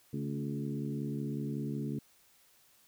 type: harmonic tone with a mistuned harmonic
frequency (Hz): 70.9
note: C#2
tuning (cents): +40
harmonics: 2 / 3 / 4 / 5 / 6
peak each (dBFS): -37 / -38 / -40 / -45 / -47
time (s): 0.13-1.99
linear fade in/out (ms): 5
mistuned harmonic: 3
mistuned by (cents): +45
effects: white hiss -65 dBFS RMS until 2.87 s